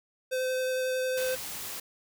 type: tone with vibrato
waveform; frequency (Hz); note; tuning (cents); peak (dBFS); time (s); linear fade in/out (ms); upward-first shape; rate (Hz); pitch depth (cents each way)
square; 514; C5; -31; -28; 0.31-1.36; 20; sine; 11; 8
type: noise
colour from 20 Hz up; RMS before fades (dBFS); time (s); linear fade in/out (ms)
white; -38; 1.17-1.8; 5
effects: none